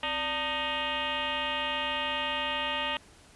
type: tone with frequency modulation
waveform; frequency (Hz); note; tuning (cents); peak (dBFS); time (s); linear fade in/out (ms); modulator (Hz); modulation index
sine; 1873; A#6; +8; -28; 0.03-2.97; 2; 322; 4.2
effects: pink hiss -56 dBFS RMS until 3.35 s + resampled to 24000 Hz